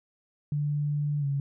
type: tone with pitch glide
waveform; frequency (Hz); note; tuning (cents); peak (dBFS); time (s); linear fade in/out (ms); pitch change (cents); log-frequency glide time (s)
sine; 146.83 to 139.88; D3 to C#3; 0 to +16; -25; 0.52-1.4; 2; -84; 1.2-1.25
effects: none